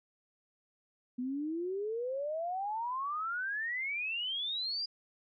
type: exponential sweep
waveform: sine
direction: up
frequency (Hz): 243.4 to 4905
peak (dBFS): -33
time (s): 1.18-4.86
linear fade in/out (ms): 10
effects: none